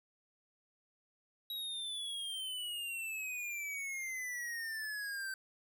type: exponential sweep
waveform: square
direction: down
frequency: 3857 to 1545 Hz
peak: -39 dBFS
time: 1.5-5.34 s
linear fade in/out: 2 ms
effects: none

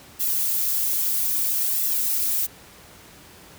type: noise with flanger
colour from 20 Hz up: violet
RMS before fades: -23 dBFS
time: 0.19-2.47 s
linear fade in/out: 20 ms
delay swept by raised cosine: 1.3 to 5 ms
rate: 0.61 Hz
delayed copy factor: -0.75
effects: pink hiss -47 dBFS RMS until 3.58 s + high-pass 60 Hz 12 dB/octave

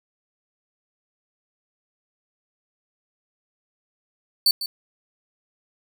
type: tone with echo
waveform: 40% pulse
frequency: 4501 Hz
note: C#8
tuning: 26 cents sharp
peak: -13 dBFS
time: 4.46-4.51 s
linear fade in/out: 2 ms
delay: 150 ms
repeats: 1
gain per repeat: -12 dB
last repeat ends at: 4.66 s
effects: none

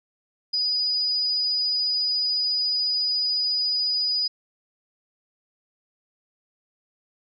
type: tone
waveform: sine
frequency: 4943 Hz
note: D#8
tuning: 12 cents flat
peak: -21 dBFS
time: 0.53-4.28 s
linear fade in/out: 10 ms
effects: none

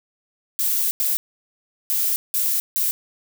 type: noise bursts at uneven times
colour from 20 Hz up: violet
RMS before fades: -21 dBFS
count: 5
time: 0.59-0.91 / 1-1.17 / 1.9-2.16 / 2.34-2.6 / 2.76-2.91 s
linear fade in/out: 0 ms
effects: none

